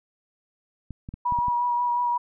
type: clicks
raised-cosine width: 5 ms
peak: -23 dBFS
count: 6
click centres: 0.907 / 1.089 / 1.14 / 1.323 / 1.388 / 1.483 s
type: tone with vibrato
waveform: sine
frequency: 967 Hz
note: B5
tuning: 37 cents flat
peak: -21 dBFS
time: 1.25-2.18 s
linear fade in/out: 10 ms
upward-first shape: sine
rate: 5.6 Hz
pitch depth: 19 cents each way
effects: none